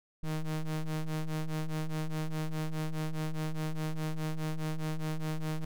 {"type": "ring-modulated tone", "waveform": "square", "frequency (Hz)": 77.78, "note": "D#2", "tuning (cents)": 0, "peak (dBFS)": -29, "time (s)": [0.23, 5.65], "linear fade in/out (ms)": 5, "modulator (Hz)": 80.2, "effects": []}